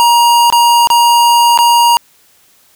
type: tone with dropouts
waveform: square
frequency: 945 Hz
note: A#5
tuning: 23 cents sharp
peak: -6 dBFS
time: 0-1.97 s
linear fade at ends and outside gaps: 0 ms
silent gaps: 0.501-0.525 / 0.872-0.902 / 1.576-1.588 s
effects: white hiss -49 dBFS RMS until 2.75 s